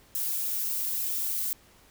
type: noise with flanger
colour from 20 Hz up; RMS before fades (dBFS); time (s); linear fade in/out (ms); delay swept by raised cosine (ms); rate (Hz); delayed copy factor
violet; -30; 0.15-1.53; 0; 0.72 to 5.02; 3.5; +0.5
effects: pink hiss -58 dBFS RMS until 1.9 s